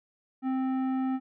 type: tone with tanh clipping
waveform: triangle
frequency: 261.8 Hz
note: C4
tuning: 1 cent sharp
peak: -28 dBFS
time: 0.42-1.2 s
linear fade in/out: 50 ms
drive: 16 dB
effects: none